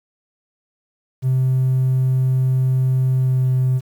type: tone with pitch glide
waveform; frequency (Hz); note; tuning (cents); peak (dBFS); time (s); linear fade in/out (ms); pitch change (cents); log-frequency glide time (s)
triangle; 130 to 128.95; C3 to C3; -11 to -25; -11; 1.22-3.81; 50; -14; 3.13-3.46
effects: tanh soft clip ceiling -10 dBFS + 8-bit